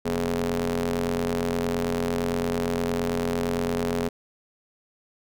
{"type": "ring-modulated tone", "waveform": "sawtooth", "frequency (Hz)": 88.8, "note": "F2", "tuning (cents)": 29, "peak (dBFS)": -17, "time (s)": [0.05, 4.09], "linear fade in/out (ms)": 10, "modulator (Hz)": 330, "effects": []}